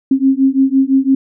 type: beating tone pair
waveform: sine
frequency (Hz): 265.3 / 271.2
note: C4 / C#4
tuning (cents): +24 / -38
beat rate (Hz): 5.9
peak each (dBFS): -12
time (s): 0.11-1.15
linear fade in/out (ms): 5
effects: none